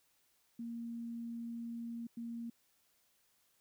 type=tone bursts at uneven times; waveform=sine; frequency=233.1 Hz; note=A#3; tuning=in tune; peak=-40 dBFS; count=2; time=0.59-2.07 / 2.17-2.5 s; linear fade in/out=5 ms; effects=white hiss -74 dBFS RMS until 3.6 s